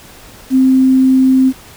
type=tone with quantisation; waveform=sine; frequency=261.6 Hz; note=C4; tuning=in tune; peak=-6 dBFS; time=0.5-1.53 s; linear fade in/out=50 ms; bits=6; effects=pink hiss -38 dBFS RMS until 1.76 s